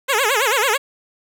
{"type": "tone with vibrato", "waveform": "10% pulse", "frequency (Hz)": 482.6, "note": "B4", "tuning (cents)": -40, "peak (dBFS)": -7, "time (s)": [0.08, 0.78], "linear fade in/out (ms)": 20, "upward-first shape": "sine", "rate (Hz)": 9.1, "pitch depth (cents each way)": 260, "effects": []}